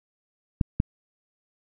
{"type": "clicks", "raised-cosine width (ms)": 5, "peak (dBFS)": -8, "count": 2, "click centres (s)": [0.612, 0.801], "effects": []}